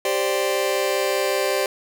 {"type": "chord", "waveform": "sawtooth", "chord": "G suspended fourth", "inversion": "none", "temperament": "just", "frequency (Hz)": [392, 522.7, 588], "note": ["G4", "C5", "D5"], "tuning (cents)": [0, -2, 2], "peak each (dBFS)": -20, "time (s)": [0.05, 1.66], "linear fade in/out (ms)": 2, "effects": []}